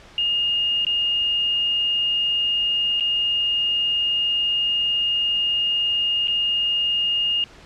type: tone with dropouts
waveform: sine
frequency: 2839 Hz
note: F7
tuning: 28 cents sharp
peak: -18 dBFS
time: 0.18-7.44 s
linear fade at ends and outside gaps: 1 ms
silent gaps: 0.849-0.867 / 2.999-3.007 / 6.273-6.281 s
effects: pink hiss -46 dBFS RMS until 7.65 s + low-pass 5000 Hz 12 dB/octave